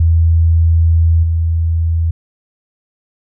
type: tone with level steps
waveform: sine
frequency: 82.41 Hz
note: E2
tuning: in tune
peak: -7 / -11 dBFS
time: 0-2.11 s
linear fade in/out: 5 ms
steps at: 1.23 s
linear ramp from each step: 5 ms
effects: none